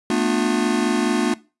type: chord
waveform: square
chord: B half-diminished seventh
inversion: third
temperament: just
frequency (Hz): 222.2 / 246.9 / 296.3 / 355.6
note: A3 / B3 / D4 / F4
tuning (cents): +17 / 0 / +15 / +31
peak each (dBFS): -24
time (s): 0.1-1.34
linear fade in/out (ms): 2
effects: noise-tail reverb RT60 0.3 s tail -20 dB re dry + resampled to 24000 Hz